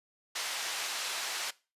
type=band-pass noise; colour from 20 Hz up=white; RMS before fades=-36 dBFS; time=0.35-1.51 s; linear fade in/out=10 ms; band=690 to 5900 Hz; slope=12 dB/octave; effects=noise-tail reverb RT60 0.3 s tail -20 dB re dry + resampled to 32000 Hz